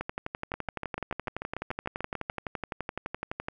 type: two click trains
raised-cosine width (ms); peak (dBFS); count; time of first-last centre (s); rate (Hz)
0.5; -17 / -18; 42 / 13; 0.01-3.485 / 0.54-2.3; 11.8 / 6.82
effects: none